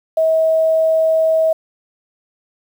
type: tone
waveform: sine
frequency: 642 Hz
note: E5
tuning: 46 cents flat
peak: -11 dBFS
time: 0.17-1.53 s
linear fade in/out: 5 ms
effects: 7-bit